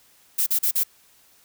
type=noise bursts; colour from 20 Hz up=violet; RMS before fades=-21 dBFS; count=4; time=0.38-0.837 s; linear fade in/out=10 ms; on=85 ms; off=39 ms; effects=white hiss -57 dBFS RMS until 1.44 s